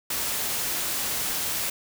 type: noise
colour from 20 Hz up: white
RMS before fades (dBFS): -28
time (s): 0.1-1.7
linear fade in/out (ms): 5
effects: none